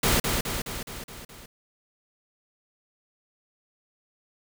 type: noise with echo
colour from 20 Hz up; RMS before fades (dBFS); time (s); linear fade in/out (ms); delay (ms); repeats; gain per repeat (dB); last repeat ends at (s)
pink; -22; 0.03-0.2; 5; 210; 6; -4; 1.46
effects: none